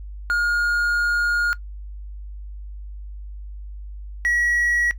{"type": "tone pair in turn", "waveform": "triangle", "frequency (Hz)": [1425, 1919.7], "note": ["F6", "B6"], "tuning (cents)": [34, -50], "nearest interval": "perfect fourth", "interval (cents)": 516, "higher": "second", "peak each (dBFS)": [-15, -16], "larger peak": "first", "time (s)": [[0.3, 1.53], [4.25, 4.91]], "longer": "first", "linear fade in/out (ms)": 0, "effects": ["noise-tail reverb RT60 0.1 s tail -18 dB re dry", "added 50 Hz sine -32 dBFS peak until 4.98 s"]}